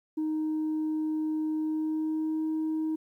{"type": "tone with pitch glide", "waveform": "sine", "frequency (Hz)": [311.1, 314.9], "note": ["D#4", "D#4"], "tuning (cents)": [0, 21], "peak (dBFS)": -25, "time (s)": [0.17, 2.96], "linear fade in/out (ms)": 10, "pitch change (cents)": 21, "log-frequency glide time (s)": [1.54, 2.44], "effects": ["tanh soft clip ceiling -25 dBFS", "11-bit"]}